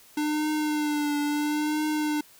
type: tone with vibrato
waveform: square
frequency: 298.9 Hz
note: D4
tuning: 31 cents sharp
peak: -25 dBFS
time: 0.17-2.21 s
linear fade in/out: 5 ms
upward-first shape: triangle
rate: 0.74 Hz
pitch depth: 44 cents each way
effects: white hiss -54 dBFS RMS until 2.39 s